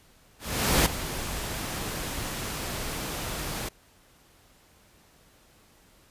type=noise with ADSR envelope; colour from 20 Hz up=pink; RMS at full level=-20 dBFS; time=0.39-3.69 s; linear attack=470 ms; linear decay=6 ms; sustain=-13 dB; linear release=7 ms; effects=pink hiss -59 dBFS RMS until 6.1 s + resampled to 32000 Hz